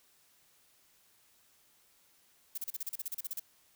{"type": "noise bursts", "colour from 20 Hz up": "violet", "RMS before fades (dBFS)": -37, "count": 14, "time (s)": [2.55, 3.397], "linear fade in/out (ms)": 5, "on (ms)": 28, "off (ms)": 35, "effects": ["white hiss -67 dBFS RMS until 3.75 s"]}